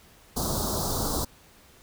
pink band-stop noise, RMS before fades -28 dBFS, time 0.36-1.25 s, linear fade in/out 10 ms, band 1300 to 3900 Hz, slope 48 dB/octave, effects pink hiss -55 dBFS RMS until 1.82 s

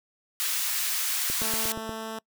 white high-pass noise, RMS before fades -28 dBFS, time 0.4-1.72 s, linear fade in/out 0 ms, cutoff 1300 Hz, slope 12 dB/octave
click train, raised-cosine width 2 ms, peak -22 dBFS, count 6, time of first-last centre 1.3-1.893 s, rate 8.43 Hz
10% pulse tone, 221.8 Hz, A3, 14 cents sharp, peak -25 dBFS, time 1.41-2.19 s, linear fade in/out 5 ms
effects noise-tail reverb RT60 0.1 s tail -25 dB re dry

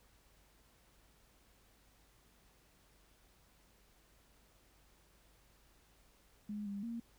sine tone with pitch steps, 208.5 / 200.7 / 232.4 Hz, G#3 / G3 / A#3, +7 / +41 / -5 cents, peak -39 dBFS, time 6.49-7 s, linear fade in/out 5 ms, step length 170 ms, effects added 50 Hz sine -70 dBFS peak until 7.18 s + pink hiss -69 dBFS RMS until 7.18 s

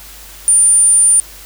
sine tone, 9210 Hz, D9, 35 cents flat, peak -6 dBFS, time 0.48-1.2 s, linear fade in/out 0 ms, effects added 50 Hz sine -39 dBFS peak until 1.45 s + white hiss -36 dBFS RMS until 1.45 s

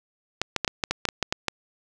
clicks, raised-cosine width 0.2 ms, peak -6 dBFS, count 11, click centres 0.416 / 0.563 / 0.647 / 0.678 / 0.838 / 0.91 / 1.053 / 1.088 / 1.227 / 1.325 / 1.483 s, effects none

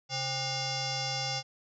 sine tone with frequency modulation, 2794 Hz, F7, in tune, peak -30 dBFS, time 0.09-1.43 s, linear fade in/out 50 ms, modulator 665 Hz, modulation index 4.7, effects none

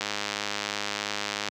click train, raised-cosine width 0.2 ms, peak -11 dBFS, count 153, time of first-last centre 0.01-1.486 s, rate 103 Hz, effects high-pass 150 Hz 12 dB/octave

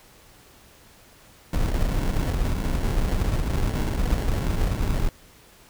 brown noise with sample-and-hold, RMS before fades -23 dBFS, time 1.53-5.09 s, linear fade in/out 2 ms, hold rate 1225 Hz, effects pink hiss -52 dBFS RMS until 5.69 s

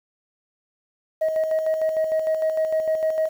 sine tone with tremolo, 633 Hz, D#5, 30 cents sharp, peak -16 dBFS, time 1.21-3.29 s, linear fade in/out 10 ms, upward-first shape square, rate 6.6 Hz, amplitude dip 50%, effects tanh soft clip ceiling -16 dBFS + 8-bit

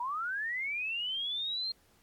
sine linear sweep, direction up, 929 to 4234 Hz, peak -32 dBFS, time 0-1.72 s, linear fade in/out 5 ms, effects pink hiss -67 dBFS RMS until 2.02 s + AAC 64 kbps

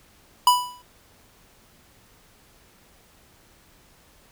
square tone with exponential decay, 987.8 Hz, B5, in tune, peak -11 dBFS, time 0.47-0.82 s, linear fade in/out 2 ms, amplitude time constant 74 ms, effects pink hiss -56 dBFS RMS until 4.31 s

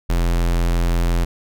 square tone, 42.83 Hz, F1, 33 cents flat, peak -16 dBFS, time 0.09-1.25 s, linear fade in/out 10 ms, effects none

